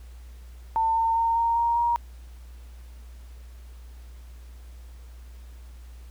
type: tone with pitch steps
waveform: sine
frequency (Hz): 899 / 907.9 / 916.8 / 925.9 / 935 / 944.2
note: A5 / A#5 / A#5 / A#5 / A#5 / A#5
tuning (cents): +37 / -46 / -29 / -12 / +5 / +22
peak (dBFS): -20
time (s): 0.76-1.96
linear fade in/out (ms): 0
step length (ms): 200
effects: added 60 Hz sine -41 dBFS peak until 6.1 s + pink hiss -58 dBFS RMS until 6.1 s